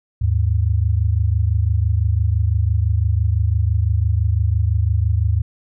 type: tone pair together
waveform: sine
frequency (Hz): 77.89 / 103.83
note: D#2 / G#2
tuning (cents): +2 / 0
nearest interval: perfect fourth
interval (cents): 498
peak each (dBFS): -17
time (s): 0.21-5.42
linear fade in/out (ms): 10
effects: none